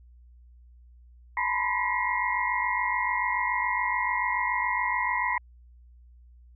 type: tone cluster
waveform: sine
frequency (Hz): 869 / 977 / 1024 / 1928 / 2122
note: A5 / B5 / C6 / B6 / C7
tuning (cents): -22 / -19 / -38 / -42 / +24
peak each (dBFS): -35 / -29 / -32 / -30 / -31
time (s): 1.37-5.38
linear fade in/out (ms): 2
effects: added 60 Hz sine -50 dBFS peak until 6.55 s